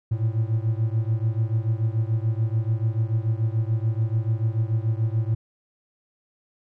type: beating tone pair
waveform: triangle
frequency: 108.8 / 115.7 Hz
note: A2 / A#2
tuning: -19 / -13 cents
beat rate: 6.9 Hz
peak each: -21 / -23 dBFS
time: 0.11-5.35 s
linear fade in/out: 10 ms
effects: none